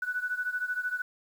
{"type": "beating tone pair", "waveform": "sine", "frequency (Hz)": [1480, 1493], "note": ["F#6", "F#6"], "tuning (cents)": [0, 15], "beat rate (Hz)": 13, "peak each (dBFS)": [-31, -34], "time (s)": [0.02, 1.02], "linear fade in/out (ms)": 5, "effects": ["9-bit"]}